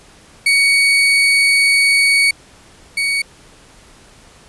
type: tone pair in turn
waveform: 35% pulse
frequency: 2238 / 2238 Hz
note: C#7 / C#7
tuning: +16 / +16 cents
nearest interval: unison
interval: 0 cents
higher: neither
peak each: -8 / -13 dBFS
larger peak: first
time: 0.46-2.31 / 2.97-3.22 s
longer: first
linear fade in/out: 5 ms
effects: pink hiss -45 dBFS RMS until 4.48 s + resampled to 24000 Hz